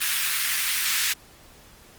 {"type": "high-pass noise", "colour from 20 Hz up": "pink", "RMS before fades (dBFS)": -24, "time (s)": [0, 1.14], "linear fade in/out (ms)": 20, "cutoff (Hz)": 1600, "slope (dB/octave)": 24, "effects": ["pink hiss -51 dBFS RMS until 1.98 s", "Opus 32 kbps"]}